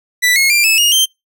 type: tone with pitch steps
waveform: sawtooth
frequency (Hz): 1975.5 / 2167 / 2377 / 2607 / 2859 / 3136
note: B6 / C#7 / D7 / E7 / F7 / G7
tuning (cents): 0 / -40 / +20 / -20 / +40 / 0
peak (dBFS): -6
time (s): 0.22-1.06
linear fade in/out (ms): 20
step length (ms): 140
effects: noise-tail reverb RT60 0.2 s tail -26 dB re dry